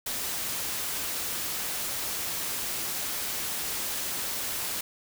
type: noise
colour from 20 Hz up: white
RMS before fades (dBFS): -32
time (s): 0.06-4.81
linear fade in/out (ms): 5
effects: none